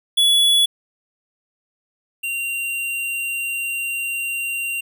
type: tone pair in turn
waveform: square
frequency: 3400 / 2766 Hz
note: G#7 / F7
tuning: +40 / -17 cents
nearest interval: major third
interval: 357 cents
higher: first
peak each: -13 / -23 dBFS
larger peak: first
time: 0.17-0.66 / 2.23-4.81 s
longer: second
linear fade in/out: 10 ms
effects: none